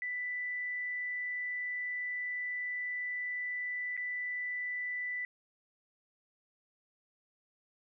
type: tone with dropouts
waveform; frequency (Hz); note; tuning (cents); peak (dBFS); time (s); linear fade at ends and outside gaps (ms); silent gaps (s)
sine; 1983; B6; +7; -34; 0.02-5.25; 1; 3.967-3.975
effects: none